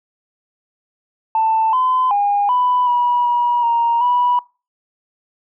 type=tone with pitch steps; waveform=sine; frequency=887 / 1020 / 813 / 993 / 971 / 963 / 935 / 979 Hz; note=A5 / C6 / G#5 / B5 / B5 / B5 / A#5 / B5; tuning=+14 / -44 / -37 / +9 / -30 / -44 / +5 / -15 cents; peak=-12 dBFS; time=1.35-4.39 s; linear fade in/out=2 ms; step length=380 ms; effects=noise-tail reverb RT60 0.3 s tail -22 dB re dry + tanh soft clip ceiling -8 dBFS